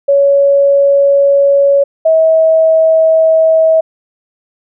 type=tone pair in turn; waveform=sine; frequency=560 / 643.1 Hz; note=C#5 / E5; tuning=+18 / -43 cents; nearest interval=major second; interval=239 cents; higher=second; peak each=-5 dBFS; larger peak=neither; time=0.08-1.84 / 2.05-3.81 s; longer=neither; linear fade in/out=10 ms; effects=none